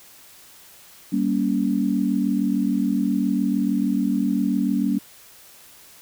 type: chord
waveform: sine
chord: G diminished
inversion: none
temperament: just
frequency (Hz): 196 / 235.2 / 282.2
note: G3 / Bb3 / Db4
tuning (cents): 0 / +16 / +31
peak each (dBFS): -23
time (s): 1.12-4.99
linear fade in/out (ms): 10
effects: white hiss -48 dBFS RMS until 6.01 s